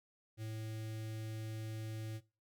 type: tone with notch filter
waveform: square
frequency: 110 Hz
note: A2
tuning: in tune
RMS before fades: -43 dBFS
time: 0.37-2.21 s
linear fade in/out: 50 ms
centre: 1000 Hz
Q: 1
effects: noise-tail reverb RT60 0.3 s tail -20 dB re dry